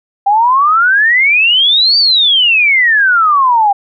sine exponential two-way sweep, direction up then down, 784 to 4672 to 784 Hz, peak -6 dBFS, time 0.26-3.73 s, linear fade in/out 10 ms, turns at 1.98 s, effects none

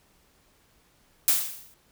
blue noise with exponential decay, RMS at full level -18 dBFS, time 1.28-1.74 s, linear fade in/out 1 ms, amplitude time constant 99 ms, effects pink hiss -63 dBFS RMS until 1.91 s

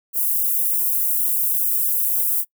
white high-pass noise, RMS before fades -20 dBFS, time 0.13-2.45 s, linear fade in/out 50 ms, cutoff 11000 Hz, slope 24 dB/octave, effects noise-tail reverb RT60 0.1 s tail -23 dB re dry

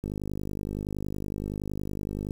click train, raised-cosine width 3 ms, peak -20 dBFS, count 116, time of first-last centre 0.04-2.308 s, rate 50.7 Hz, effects 8-bit

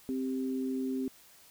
sine tone pair together, 261.6 / 393.5 Hz, C4 / G4, 0 / +7 cents, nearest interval perfect fifth, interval 707 cents, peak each -31 / -38 dBFS, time 0.09-1.08 s, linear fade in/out 0 ms, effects white hiss -58 dBFS RMS until 1.5 s

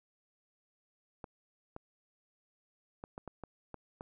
clicks, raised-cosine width 1 ms, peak -29 dBFS, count 8, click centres 1.242 / 1.764 / 3.039 / 3.179 / 3.277 / 3.437 / 3.743 / 4.009 s, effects none

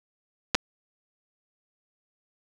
clicks, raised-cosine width 0.2 ms, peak -4 dBFS, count 2, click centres 0.547 / 0.551 s, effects none

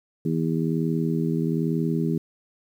harmonic tone, 81.1 Hz, E2, 28 cents flat, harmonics 2 / 3 / 4 / 5, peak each -24 / -27 / -29 / -31 dBFS, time 0.25-2.18 s, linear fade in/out 5 ms, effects 9-bit

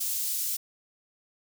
white high-pass noise, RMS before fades -30 dBFS, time 0-0.57 s, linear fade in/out 10 ms, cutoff 5500 Hz, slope 12 dB/octave, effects none

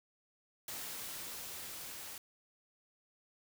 white noise with level ramp, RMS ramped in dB -43 to -47 dBFS, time 0.68-2.18 s, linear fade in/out 2 ms, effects none

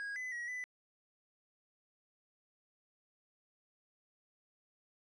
triangle tone with pitch steps, 1643 / 2011 / 1909 / 1997 Hz, G#6 / B6 / A#6 / B6, -19 / +31 / +41 / +19 cents, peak -37 dBFS, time 0-0.64 s, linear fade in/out 0 ms, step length 160 ms, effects resampled to 22050 Hz

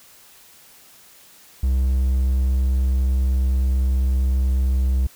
triangle tone, 64.9 Hz, C2, 13 cents flat, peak -14 dBFS, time 1.63-5.07 s, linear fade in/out 5 ms, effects white hiss -49 dBFS RMS until 5.15 s

